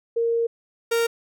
sine / 45% pulse tone pair in turn, 463.7 / 463.7 Hz, A#4 / A#4, -9 / -9 cents, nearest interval unison, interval 0 cents, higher neither, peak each -19 dBFS, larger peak neither, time 0.16-0.47 / 0.91-1.07 s, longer first, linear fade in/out 10 ms, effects none

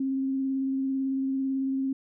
sine tone with vibrato, 267.8 Hz, C4, 40 cents sharp, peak -25 dBFS, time 0-1.93 s, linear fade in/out 5 ms, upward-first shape sine, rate 18 Hz, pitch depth 14 cents each way, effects none

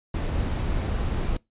brown noise, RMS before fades -26 dBFS, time 0.14-1.37 s, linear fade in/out 5 ms, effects noise-tail reverb RT60 0.2 s tail -23 dB re dry + resampled to 8000 Hz

